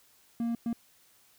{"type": "tone bursts at uneven times", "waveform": "triangle", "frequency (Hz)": 233.2, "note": "A#3", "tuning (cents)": 1, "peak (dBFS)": -26, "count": 2, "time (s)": [[0.4, 0.55], [0.66, 0.73]], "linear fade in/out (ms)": 2, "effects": ["white hiss -63 dBFS RMS until 1.38 s"]}